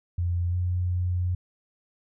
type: tone with pitch glide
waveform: sine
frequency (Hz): 87.31 to 89.61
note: F2 to F2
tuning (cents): 0 to +45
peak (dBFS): -23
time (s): 0.18-1.35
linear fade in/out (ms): 5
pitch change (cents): +45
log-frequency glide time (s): 0.49-0.56
effects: none